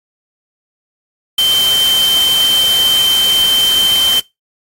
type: tone in noise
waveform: sine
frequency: 3111 Hz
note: G7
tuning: 14 cents flat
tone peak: -9 dBFS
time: 1.38-4.2 s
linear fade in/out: 5 ms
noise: white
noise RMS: -20 dBFS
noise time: 1.38-4.2 s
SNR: +8 dB
effects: noise-tail reverb RT60 0.2 s tail -22 dB re dry + AAC 48 kbps